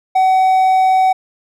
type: tone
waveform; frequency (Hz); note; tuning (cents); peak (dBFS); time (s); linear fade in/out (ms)
triangle; 754; F#5; +32; -7; 0.15-1.13; 10
effects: none